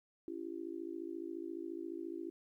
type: tone with amplitude modulation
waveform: sine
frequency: 335.4 Hz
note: E4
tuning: 30 cents sharp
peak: -36 dBFS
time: 0.28-2.3 s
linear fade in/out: 0 ms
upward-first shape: sine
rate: 54.4 Hz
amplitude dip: 100%
effects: 13-bit